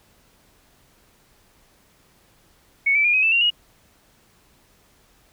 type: tone with pitch steps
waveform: sine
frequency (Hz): 2217 / 2316 / 2420 / 2529 / 2643 / 2761 / 2885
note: C#7 / D7 / D#7 / D#7 / E7 / F7 / F#7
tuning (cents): 0 / -25 / -49 / +28 / +4 / -20 / -44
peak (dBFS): -15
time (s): 2.86-3.504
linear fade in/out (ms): 10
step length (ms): 92
effects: pink hiss -58 dBFS RMS until 5.32 s